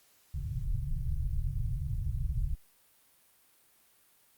pink low-pass noise, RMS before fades -32 dBFS, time 0.34-2.55 s, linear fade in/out 10 ms, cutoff 150 Hz, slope 96 dB/octave, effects white hiss -65 dBFS RMS until 4.37 s + Opus 48 kbps

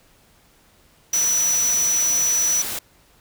sine tone in noise, 5920 Hz, F#8, in tune, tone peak -17 dBFS, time 1.13-2.62 s, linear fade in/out 5 ms, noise white, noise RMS -28 dBFS, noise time 1.13-2.79 s, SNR +8 dB, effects pink hiss -56 dBFS RMS until 3.2 s

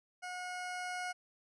20% pulse tone with level ramp, 725 Hz, F#5, 35 cents flat, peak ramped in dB -36 to -32 dBFS, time 0.22-1.13 s, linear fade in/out 20 ms, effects resampled to 22050 Hz

